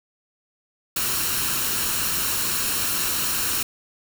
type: noise with comb filter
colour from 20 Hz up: white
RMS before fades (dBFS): -24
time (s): 0.96-3.63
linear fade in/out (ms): 5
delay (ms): 0.72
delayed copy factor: +0.5
effects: none